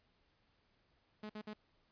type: tone bursts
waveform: sawtooth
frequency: 212.6 Hz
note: G#3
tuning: 41 cents sharp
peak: -40 dBFS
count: 3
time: 1.23-1.535 s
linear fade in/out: 5 ms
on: 65 ms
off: 55 ms
effects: pink hiss -75 dBFS RMS until 1.91 s + resampled to 11025 Hz